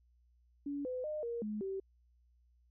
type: tone with pitch steps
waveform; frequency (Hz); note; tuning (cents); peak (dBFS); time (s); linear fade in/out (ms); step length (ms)
sine; 284.9 / 506 / 609 / 470 / 211.8 / 386.1; C#4 / B4 / D#5 / A#4 / G#3 / G4; +48 / +42 / -37 / +14 / +34 / -26; -36; 0.66-1.8; 5; 190
effects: added 60 Hz sine -66 dBFS peak until 2.7 s